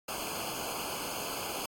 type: noise with comb filter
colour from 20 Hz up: pink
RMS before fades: -37 dBFS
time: 0.08-1.66 s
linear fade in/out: 5 ms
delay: 0.53 ms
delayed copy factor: -0.95
effects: AAC 64 kbps